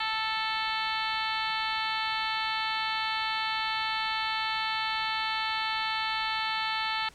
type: harmonic tone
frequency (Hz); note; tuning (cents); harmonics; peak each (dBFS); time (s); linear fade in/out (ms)
440; A4; 0; 2 / 3 / 4 / 5 / 6 / 7 / 8 / 9 / 10; -33 / -35 / -36 / -37 / -38 / -38 / -39 / -40 / -40; 0-7.09; 5
effects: pink hiss -55 dBFS RMS until 7.14 s + low-pass 10000 Hz 12 dB/octave